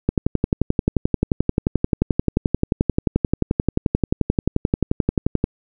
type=click train; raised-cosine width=3 ms; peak=-3 dBFS; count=62; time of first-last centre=0.09-5.441 s; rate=11.4 Hz; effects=none